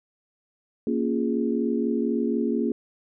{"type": "chord", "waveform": "sine", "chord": "Bb minor seventh", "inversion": "none", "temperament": "equal", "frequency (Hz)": [233.1, 277.2, 349.2, 415.3], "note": ["Bb3", "Db4", "F4", "Ab4"], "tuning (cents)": [0, 0, 0, 0], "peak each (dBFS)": [-25, -28, -29, -29], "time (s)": [0.87, 2.72], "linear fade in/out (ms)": 2, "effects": []}